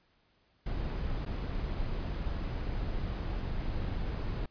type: noise with dropouts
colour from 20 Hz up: brown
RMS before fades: -34 dBFS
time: 0.66-4.46 s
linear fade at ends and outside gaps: 5 ms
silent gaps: 1.252-1.261 s
effects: pink hiss -70 dBFS RMS until 4.5 s + resampled to 11025 Hz